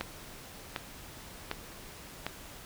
click train, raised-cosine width 0.3 ms, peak -16 dBFS, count 4, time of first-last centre 0.01-2.266 s, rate 1.33 Hz, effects pink hiss -48 dBFS RMS until 2.65 s

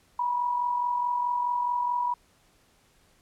sine tone with amplitude modulation, 973 Hz, B5, 26 cents flat, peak -22 dBFS, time 0.19-2.14 s, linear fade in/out 5 ms, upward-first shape sine, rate 44.7 Hz, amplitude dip 50%, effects pink hiss -63 dBFS RMS until 3.21 s + low-pass 12000 Hz 12 dB/octave

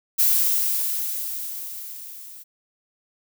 violet noise with level ramp, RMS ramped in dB -17 to -42 dBFS, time 0.18-2.44 s, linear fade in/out 20 ms, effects none

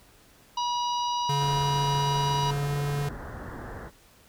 harmonic tone, 967 Hz, B5, 37 cents flat, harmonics 1 / 3 / 4 / 5 / 6, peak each -26 / -36 / -38 / -40 / -42 dBFS, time 0.57-2.51 s, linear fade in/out 5 ms
square tone with pitch glide, 141.8 to 143.61 Hz, C#3 to D3, +40 to -38 cents, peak -27 dBFS, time 1.29-3.09 s, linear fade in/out 5 ms, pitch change +22 cents, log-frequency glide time 2.44-2.76 s
pink low-pass noise, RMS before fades -39 dBFS, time 1.38-3.91 s, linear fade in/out 50 ms, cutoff 1900 Hz, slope 96 dB/octave
effects pink hiss -57 dBFS RMS until 4.28 s

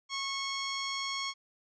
10% pulse tone, 1096 Hz, C#6, 20 cents flat, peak -24 dBFS, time 0.09-1.34 s, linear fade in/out 50 ms, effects resampled to 16000 Hz

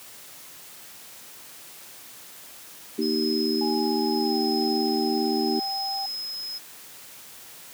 sine chord, Eb major, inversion second, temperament just, 233.3 / 311.1 / 388.9 Hz, Bb3 / Eb4 / G4, +2 / 0 / -14 cents, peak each -27 dBFS, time 2.98-5.6 s, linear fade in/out 10 ms
sine tone with tremolo, 5120 Hz, D#8, 49 cents sharp, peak -28 dBFS, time 3.01-6.59 s, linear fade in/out 20 ms, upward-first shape sine, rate 0.8 Hz, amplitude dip 30%
sine tone with pitch glide, 830.6 to 784 Hz, G#5 to G5, 0 to 0 cents, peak -30 dBFS, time 3.61-6.06 s, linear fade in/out 5 ms, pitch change -100 cents, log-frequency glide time 4.17-4.39 s
effects white hiss -45 dBFS RMS until 7.73 s + high-pass 100 Hz 12 dB/octave

